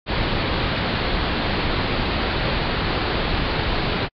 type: low-pass noise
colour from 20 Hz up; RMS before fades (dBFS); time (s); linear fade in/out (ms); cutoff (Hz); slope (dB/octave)
pink; -22; 0.06-4.09; 50; 4600; 96
effects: AAC 64 kbps